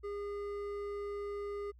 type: tone with hard clipping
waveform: triangle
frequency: 407.3 Hz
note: G#4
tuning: 34 cents flat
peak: -39 dBFS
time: 0.03-1.72 s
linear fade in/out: 20 ms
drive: 12 dB
effects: added 60 Hz sine -55 dBFS peak until 1.79 s